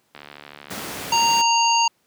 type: click train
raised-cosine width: 0.3 ms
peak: -22 dBFS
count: 79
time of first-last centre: 0.15-1.218 s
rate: 73 Hz
type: noise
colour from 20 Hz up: pink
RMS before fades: -31 dBFS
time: 0.7-1.42 s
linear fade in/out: 10 ms
type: harmonic tone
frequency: 929 Hz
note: A#5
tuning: 6 cents flat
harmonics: 1 / 3 / 5 / 7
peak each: -17 / -22 / -24 / -25 dBFS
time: 1.12-1.88 s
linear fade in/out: 5 ms
effects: pink hiss -65 dBFS RMS until 2.06 s + high-pass 150 Hz 12 dB/octave